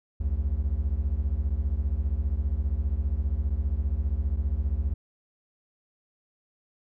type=beating tone pair; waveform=triangle; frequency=61.74 / 76.74 Hz; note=B1 / D#2; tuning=0 / -23 cents; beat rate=15 Hz; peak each=-25 / -25 dBFS; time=0.2-4.94 s; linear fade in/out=10 ms; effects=none